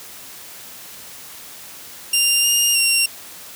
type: tone with pitch steps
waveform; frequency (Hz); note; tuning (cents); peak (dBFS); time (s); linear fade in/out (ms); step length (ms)
15% pulse; 2790 / 2820 / 2757; F7 / F7 / F7; -2 / +16 / -23; -7; 2.13-3.06; 5; 310
effects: white hiss -38 dBFS RMS until 3.55 s + high-pass 60 Hz 12 dB/octave